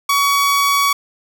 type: tone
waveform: sawtooth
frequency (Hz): 1128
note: C#6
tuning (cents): +30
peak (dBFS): -9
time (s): 0.09-0.93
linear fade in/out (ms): 5
effects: none